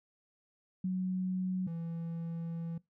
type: tone pair in turn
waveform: sine / triangle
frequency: 185.1 / 166.68 Hz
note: F#3 / E3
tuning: +1 / +19 cents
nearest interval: major second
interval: 182 cents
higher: first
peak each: -30 / -34 dBFS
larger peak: first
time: 0.84-1.67 / 1.67-2.78 s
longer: second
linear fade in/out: 5 ms
effects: noise-tail reverb RT60 0.2 s tail -21 dB re dry